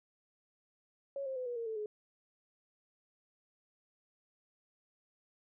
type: tone with pitch steps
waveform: sine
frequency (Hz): 554 / 529.6 / 506.3 / 484 / 462.6 / 442.3 / 422.8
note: C#5 / C5 / B4 / B4 / A#4 / A4 / G#4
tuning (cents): -1 / +21 / +43 / -35 / -13 / +9 / +31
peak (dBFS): -36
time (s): 1.16-1.86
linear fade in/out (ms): 2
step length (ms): 100
effects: none